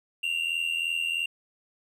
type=tone pair together; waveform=triangle; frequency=2738 / 2821 Hz; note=F7 / F7; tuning=-35 / +17 cents; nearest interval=minor second; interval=52 cents; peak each=-27 / -28 dBFS; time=0.23-1.26 s; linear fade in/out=5 ms; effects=none